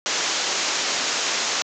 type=low-pass noise; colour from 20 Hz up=white; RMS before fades=-24 dBFS; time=0.06-1.62 s; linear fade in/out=0 ms; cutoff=7200 Hz; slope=96 dB/octave; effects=high-pass 300 Hz 12 dB/octave